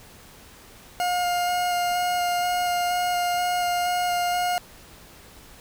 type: tone with vibrato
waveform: 40% pulse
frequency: 711 Hz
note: F5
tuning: 31 cents sharp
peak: -21 dBFS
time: 1-4.58 s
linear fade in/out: 0 ms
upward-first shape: square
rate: 2.1 Hz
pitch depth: 9 cents each way
effects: pink hiss -48 dBFS RMS until 5.6 s